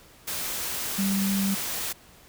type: tone in noise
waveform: sine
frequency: 196 Hz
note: G3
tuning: in tune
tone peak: -23 dBFS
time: 0.98-1.55 s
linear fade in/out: 10 ms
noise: white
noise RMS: -31 dBFS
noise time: 0.27-1.93 s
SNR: +5 dB
effects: pink hiss -53 dBFS RMS until 2.28 s